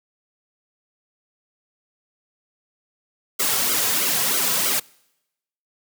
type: noise with flanger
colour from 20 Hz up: white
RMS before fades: -21 dBFS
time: 3.39-4.8 s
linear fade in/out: 10 ms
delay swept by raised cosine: 1.1 to 3.4 ms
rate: 3.1 Hz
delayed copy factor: -1
effects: noise-tail reverb RT60 0.9 s tail -26 dB re dry + high-pass 150 Hz 12 dB/octave